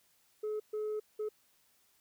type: tone bursts at uneven times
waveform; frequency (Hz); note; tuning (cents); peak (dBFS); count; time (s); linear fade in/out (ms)
sine; 426.9; G#4; +48; -31; 3; 0.43-0.6 / 0.73-1 / 1.19-1.29; 10
effects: tanh soft clip ceiling -32 dBFS + white hiss -70 dBFS RMS until 2 s